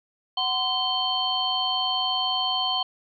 sine tone cluster, 745 / 1031 / 3113 / 4341 Hz, F#5 / C6 / G7 / C#8, +12 / -26 / -13 / -37 cents, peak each -29 / -30 / -25 / -31 dBFS, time 0.37-2.83 s, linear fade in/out 5 ms, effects none

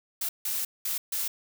blue noise bursts at uneven times, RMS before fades -30 dBFS, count 4, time 0.21-0.29 / 0.45-0.65 / 0.85-0.98 / 1.12-1.28 s, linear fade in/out 5 ms, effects none

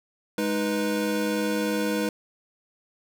square tone cluster, 207.9 / 311 / 490.7 Hz, G#3 / D#4 / B4, +2 / -1 / -11 cents, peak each -29 dBFS, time 0.38-2.09 s, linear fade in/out 2 ms, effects none

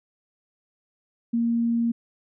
sine tone, 233.1 Hz, A#3, in tune, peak -20 dBFS, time 1.33-1.92 s, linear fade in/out 10 ms, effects none

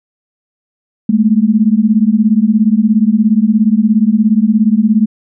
sine beating tone pair, 207.7 / 224.7 Hz, G#3 / A3, 0 / +37 cents, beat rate 17 Hz, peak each -10 dBFS, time 1.09-5.06 s, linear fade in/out 5 ms, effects none

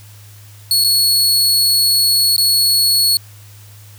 sawtooth tone with dropouts, 4368 Hz, C#8, 26 cents flat, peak -8 dBFS, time 0.71-3.17 s, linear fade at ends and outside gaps 1 ms, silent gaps 0.84-0.845 / 2.364-2.38 s, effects added 103 Hz sine -38 dBFS peak until 3.98 s + white hiss -45 dBFS RMS until 3.98 s

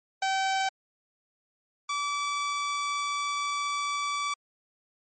sawtooth tone pair in turn, 770 / 1153.7 Hz, G5 / D6, -31 / -31 cents, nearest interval perfect fifth, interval 700 cents, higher second, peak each -21 / -24 dBFS, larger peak first, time 0.22-0.69 / 1.89-4.34 s, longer second, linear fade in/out 5 ms, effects MP3 32 kbps

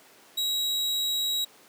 40% pulse tone, 3849 Hz, B7, 45 cents flat, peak -24 dBFS, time 0.37-1.45 s, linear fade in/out 10 ms, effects pink hiss -54 dBFS RMS until 1.68 s + high-pass 300 Hz 12 dB/octave

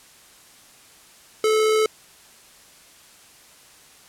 square tone with amplitude modulation, 434.3 Hz, A4, 23 cents flat, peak -16 dBFS, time 1.44-1.86 s, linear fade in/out 2 ms, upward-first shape sine, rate 75.3 Hz, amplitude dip 25%, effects white hiss -50 dBFS RMS until 4.08 s + low-pass 11000 Hz 12 dB/octave

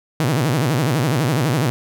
sawtooth tone with vibrato, 138.59 Hz, C#3, in tune, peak -12 dBFS, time 0.2-1.7 s, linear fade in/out 0 ms, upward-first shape sine, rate 12 Hz, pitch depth 300 cents each way, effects none

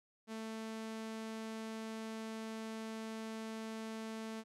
sawtooth tone, 221.7 Hz, A3, 13 cents sharp, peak -38 dBFS, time 0.27-4.44 s, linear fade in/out 50 ms, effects low-pass 10000 Hz 12 dB/octave

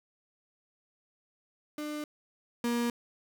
35% pulse tone pair in turn, 299.4 / 237.6 Hz, D4 / A#3, +33 / +33 cents, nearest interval major third, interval 400 cents, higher first, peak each -33 / -26 dBFS, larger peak second, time 1.78-2.04 / 2.64-2.9 s, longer neither, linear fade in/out 2 ms, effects none

